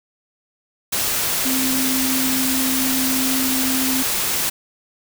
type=tone in noise; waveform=sine; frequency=261.6 Hz; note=C4; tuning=in tune; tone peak=-21 dBFS; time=1.45-4.03 s; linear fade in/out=10 ms; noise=white; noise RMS=-21 dBFS; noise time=0.92-4.5 s; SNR=-3 dB; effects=none